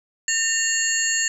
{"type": "tone cluster", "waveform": "sine", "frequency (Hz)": [1813, 2786, 4386, 6710, 7320], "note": ["A#6", "F7", "C#8", "G#8", "A#8"], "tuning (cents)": [-49, -5, -19, 17, -32], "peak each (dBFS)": [-24, -29, -30, -25, -24], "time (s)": [0.28, 1.28], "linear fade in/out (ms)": 2, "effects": ["8-bit"]}